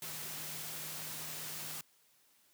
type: tone in noise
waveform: sine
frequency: 155.56 Hz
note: D#3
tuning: in tune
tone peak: -54 dBFS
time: 0.02-1.81 s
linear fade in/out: 2 ms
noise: white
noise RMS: -43 dBFS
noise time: 0.02-1.81 s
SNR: -14 dB
effects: white hiss -69 dBFS RMS until 2.53 s + high-pass 100 Hz 12 dB/octave